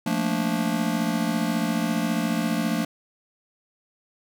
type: chord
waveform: square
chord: Bb major seventh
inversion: second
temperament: just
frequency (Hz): 174.81 / 218.5 / 233.1 / 291.4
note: F3 / A3 / Bb3 / D4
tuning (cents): +2 / -12 / 0 / -13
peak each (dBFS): -29 / -28 / -29 / -30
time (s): 0.06-2.85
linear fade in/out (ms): 5
effects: none